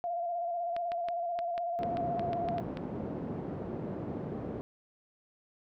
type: tone with vibrato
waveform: sine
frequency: 691 Hz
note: F5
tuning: 19 cents flat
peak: -31 dBFS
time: 0.04-2.6 s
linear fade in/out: 0 ms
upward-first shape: square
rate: 16 Hz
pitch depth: 35 cents each way
type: clicks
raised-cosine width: 0.3 ms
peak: -25 dBFS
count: 12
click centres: 0.765 / 0.919 / 1.086 / 1.39 / 1.579 / 1.833 / 1.971 / 2.195 / 2.332 / 2.487 / 2.583 / 2.772 s
type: band-pass noise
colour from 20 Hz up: pink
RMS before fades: -38 dBFS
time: 1.79-4.61 s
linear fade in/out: 0 ms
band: 140 to 490 Hz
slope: 12 dB/octave
effects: none